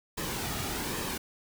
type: noise with flanger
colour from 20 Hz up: pink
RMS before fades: -34 dBFS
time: 0.17-1.18 s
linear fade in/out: 10 ms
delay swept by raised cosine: 1.4 to 1.96 ms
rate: 1.2 Hz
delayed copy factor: -0.5
effects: none